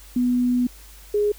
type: tone pair in turn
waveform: sine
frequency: 246.9 / 415.2 Hz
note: B3 / G#4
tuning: 0 / 0 cents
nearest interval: major sixth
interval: 900 cents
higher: second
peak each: -17 dBFS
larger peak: neither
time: 0.16-0.67 / 1.14-1.32 s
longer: first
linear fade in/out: 5 ms
effects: added 50 Hz sine -44 dBFS peak until 1.38 s + white hiss -48 dBFS RMS until 1.38 s